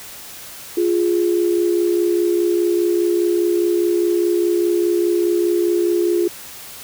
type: tone pair together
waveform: sine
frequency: 348.3 / 413.2 Hz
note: F4 / G#4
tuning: -5 / -9 cents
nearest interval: minor third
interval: 296 cents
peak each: -15 / -21 dBFS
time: 0.77-6.28 s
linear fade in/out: 5 ms
effects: white hiss -36 dBFS RMS until 6.83 s